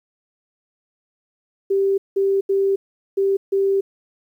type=tone bursts at uneven times; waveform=sine; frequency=391.7 Hz; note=G4; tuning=1 cent flat; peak=-15 dBFS; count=5; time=1.7-1.98 / 2.16-2.41 / 2.49-2.76 / 3.17-3.37 / 3.52-3.81 s; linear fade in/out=10 ms; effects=9-bit